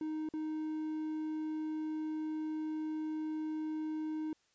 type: tone with dropouts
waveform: triangle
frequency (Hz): 311.1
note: D#4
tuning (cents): 0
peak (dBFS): -33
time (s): 0.01-4.33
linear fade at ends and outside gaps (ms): 2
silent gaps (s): 0.289-0.337
effects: white hiss -73 dBFS RMS until 4.54 s + resampled to 16000 Hz